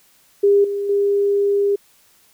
sine tone with level steps, 402.8 Hz, G4, 47 cents sharp, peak -10 / -20 / -14 dBFS, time 0.43-1.76 s, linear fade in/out 10 ms, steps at 0.64 / 0.89 s, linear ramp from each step 5 ms, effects white hiss -55 dBFS RMS until 2.33 s

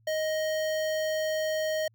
square tone with notch filter, 625 Hz, D#5, 8 cents sharp, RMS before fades -29 dBFS, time 0.07-1.88 s, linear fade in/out 5 ms, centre 10000 Hz, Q 1.7, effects added 112 Hz sine -61 dBFS peak until 1.94 s

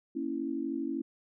sine chord, A# diminished, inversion none, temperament equal, 233.1 / 277.2 / 329.6 Hz, A#3 / C#4 / E4, 0 / 0 / 0 cents, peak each -39 / -34 / -35 dBFS, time 0.15-1.02 s, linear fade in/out 10 ms, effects none

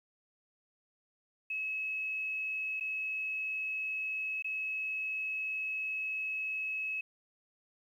sine tone with dropouts, 2577 Hz, E7, 40 cents flat, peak -33 dBFS, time 1.5-7.01 s, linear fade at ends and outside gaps 5 ms, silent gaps 2.799-2.807 / 4.424-4.444 s, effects 11-bit

